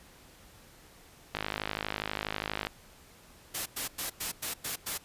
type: click train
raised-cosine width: 0.3 ms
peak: -15 dBFS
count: 70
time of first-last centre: 1.35-2.669 s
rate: 52.3 Hz
type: noise bursts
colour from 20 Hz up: white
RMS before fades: -34 dBFS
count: 7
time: 3.54-4.98 s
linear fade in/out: 10 ms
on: 120 ms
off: 100 ms
effects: pink hiss -56 dBFS RMS until 5.04 s + resampled to 32000 Hz